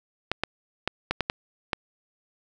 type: clicks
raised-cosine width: 0.3 ms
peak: -8 dBFS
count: 7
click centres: 0.316 / 0.436 / 0.876 / 1.11 / 1.207 / 1.299 / 1.732 s
effects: none